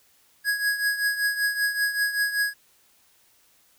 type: tone with tremolo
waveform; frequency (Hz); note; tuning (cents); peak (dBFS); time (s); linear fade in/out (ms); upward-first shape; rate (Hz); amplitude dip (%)
square; 1661.2; G#6; 0; -20; 0.44-2.54; 50; triangle; 5.2; 75
effects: white hiss -61 dBFS RMS until 3.78 s